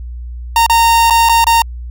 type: tone with dropouts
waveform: 45% pulse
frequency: 922 Hz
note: A#5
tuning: 19 cents flat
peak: -7 dBFS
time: 0.56-1.62 s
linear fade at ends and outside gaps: 2 ms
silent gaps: 0.664-0.697 / 1.1-1.106 / 1.289-1.294 / 1.443-1.468 s
effects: added 60 Hz sine -23 dBFS peak until 1.9 s